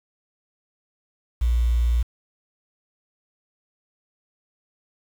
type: tone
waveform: sine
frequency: 59 Hz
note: A#1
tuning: 22 cents sharp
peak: -16 dBFS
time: 1.41-2.03 s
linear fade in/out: 10 ms
effects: tanh soft clip ceiling -13 dBFS + 7-bit